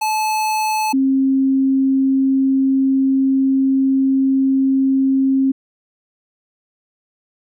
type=tone pair in turn; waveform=square / sine; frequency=865 / 267.8 Hz; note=A5 / C4; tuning=-30 / +40 cents; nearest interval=octave + minor sixth; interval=2030 cents; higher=first; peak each=-17 / -12 dBFS; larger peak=second; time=0.01-0.93 / 0.93-5.52 s; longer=second; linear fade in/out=10 ms; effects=none